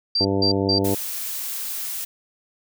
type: tone bursts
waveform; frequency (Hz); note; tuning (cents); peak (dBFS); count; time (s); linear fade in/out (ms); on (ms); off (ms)
sine; 4699; D8; 0; -18; 3; 0.15-0.787; 5; 99; 170
type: harmonic tone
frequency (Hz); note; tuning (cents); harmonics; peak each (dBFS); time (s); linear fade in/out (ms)
98; G2; 0; 1 / 2 / 3 / 4 / 5 / 6 / 7 / 9; -26 / -27 / -24 / -25 / -27 / -33 / -33 / -34; 0.2-0.95; 10
type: noise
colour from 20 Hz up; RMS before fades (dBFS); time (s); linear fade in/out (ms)
blue; -29; 0.84-2.05; 10
effects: none